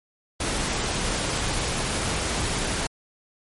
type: noise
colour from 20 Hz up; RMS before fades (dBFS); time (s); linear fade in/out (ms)
pink; -26; 0.4-2.87; 5
effects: MP3 48 kbps